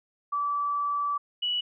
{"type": "tone pair in turn", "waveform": "sine", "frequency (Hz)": [1156, 2943], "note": ["D6", "F#7"], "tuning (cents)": [-28, -10], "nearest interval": "octave + major third", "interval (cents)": 1618, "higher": "second", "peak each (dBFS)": -25, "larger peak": "neither", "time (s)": [[0.32, 1.18], [1.42, 1.61]], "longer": "first", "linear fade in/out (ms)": 10, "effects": []}